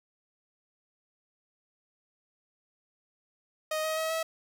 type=tone with pitch steps; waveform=sawtooth; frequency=623 / 631 / 639 / 647.2 Hz; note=D#5 / D#5 / D#5 / E5; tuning=+2 / +24 / +46 / -32 cents; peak=-25 dBFS; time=3.71-4.23 s; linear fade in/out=5 ms; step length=130 ms; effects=none